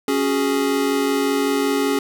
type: chord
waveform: square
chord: C# suspended fourth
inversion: none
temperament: equal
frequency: 277.2 / 370 / 415.3 Hz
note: C#4 / F#4 / G#4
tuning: 0 / 0 / 0 cents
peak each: -21 / -27 / -22 dBFS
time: 0.08-1.99 s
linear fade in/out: 2 ms
effects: none